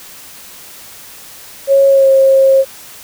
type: tone with pitch glide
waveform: sine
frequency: 549 to 537.4 Hz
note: C#5 to C5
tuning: -17 to +46 cents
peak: -5 dBFS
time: 1.67-2.65 s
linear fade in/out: 50 ms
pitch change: -37 cents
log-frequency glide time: 1.89-2.09 s
effects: white hiss -35 dBFS RMS until 3.03 s